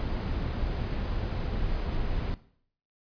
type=noise; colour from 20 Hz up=brown; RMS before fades=-30 dBFS; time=0-2.34 s; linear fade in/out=0 ms; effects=noise-tail reverb RT60 0.6 s tail -17 dB re dry + resampled to 11025 Hz